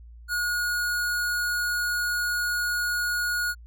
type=tone; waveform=square; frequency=1445 Hz; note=F#6; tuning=41 cents flat; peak=-25 dBFS; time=0.28-3.55 s; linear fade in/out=50 ms; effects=added 58 Hz sine -43 dBFS peak until 3.66 s